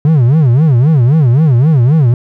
triangle tone with vibrato, 138 Hz, C#3, 7 cents flat, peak -3 dBFS, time 0.05-2.14 s, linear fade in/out 2 ms, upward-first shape sine, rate 3.8 Hz, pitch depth 290 cents each way, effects none

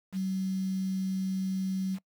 sine tone with quantisation, 189.7 Hz, F#3, 43 cents sharp, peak -28 dBFS, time 0.12-1.99 s, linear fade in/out 50 ms, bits 8, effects noise-tail reverb RT60 0.1 s tail -23 dB re dry

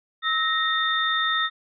sine tone cluster, 1294 / 1863 / 3624 Hz, E6 / A#6 / A#7, -32 / -2 / -50 cents, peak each -25 dBFS, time 0.22-1.5 s, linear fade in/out 50 ms, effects none

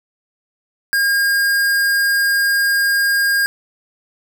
square tone, 1618 Hz, G#6, 46 cents flat, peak -14 dBFS, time 0.93-3.46 s, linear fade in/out 0 ms, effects none

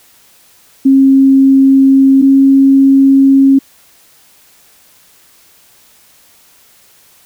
sine tone pair in turn, 269.6 / 271.6 Hz, C#4 / C#4, -48 / -35 cents, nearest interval unison, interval 13 cents, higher second, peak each -3 dBFS, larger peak neither, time 0.85-2.22 / 2.22-3.59 s, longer neither, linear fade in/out 10 ms, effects white hiss -46 dBFS RMS until 7.25 s

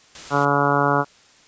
white noise, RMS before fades -37 dBFS, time 0.15-0.45 s, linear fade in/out 2 ms
harmonic tone, 142.5 Hz, C#3, 48 cents sharp, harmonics 1 / 2 / 3 / 4 / 5 / 6 / 7 / 8 / 9 / 10, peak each -25 / -25 / -25 / -25 / -25 / -25 / -25 / -25 / -25 / -25 dBFS, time 0.3-1.05 s, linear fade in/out 50 ms
effects white hiss -52 dBFS RMS until 1.47 s + resampled to 16000 Hz

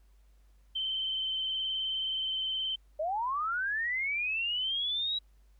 sine tone with vibrato, 3092 Hz, G7, 24 cents flat, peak -30 dBFS, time 0.75-2.76 s, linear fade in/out 10 ms, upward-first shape sine, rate 19 Hz, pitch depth 24 cents each way
sine linear sweep, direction up, 587.3 to 3893 Hz, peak -29 dBFS, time 2.99-5.19 s, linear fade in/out 10 ms
effects added 50 Hz sine -58 dBFS peak until 5.59 s + pink hiss -74 dBFS RMS until 5.59 s

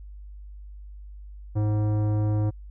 sine tone with tanh clipping, 105.8 Hz, G#2, 33 cents sharp, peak -23 dBFS, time 1.55-2.51 s, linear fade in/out 20 ms, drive 15 dB, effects added 50 Hz sine -39 dBFS peak until 2.7 s

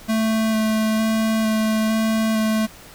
square tone with vibrato, 219.7 Hz, A3, 2 cents flat, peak -18 dBFS, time 0.08-2.67 s, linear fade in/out 20 ms, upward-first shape square, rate 1.1 Hz, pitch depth 10 cents each way, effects pink hiss -43 dBFS RMS until 2.94 s

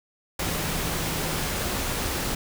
sine tone in noise, 160 Hz, D#3, 49 cents sharp, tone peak -35 dBFS, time 0.41-1.47 s, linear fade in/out 5 ms, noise pink, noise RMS -28 dBFS, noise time 0.39-2.35 s, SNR -10 dB, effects none

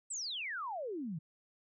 sine exponential sweep, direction down, 8372 to 146.83 Hz, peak -37 dBFS, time 0.1-1.19 s, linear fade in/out 10 ms, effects none

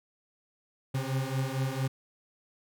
40% pulse beating tone pair, 130.81 / 135.21 Hz, C3 / C#3, 0 / -43 cents, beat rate 4.4 Hz, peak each -31 dBFS, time 0.94-1.88 s, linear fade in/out 10 ms, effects none

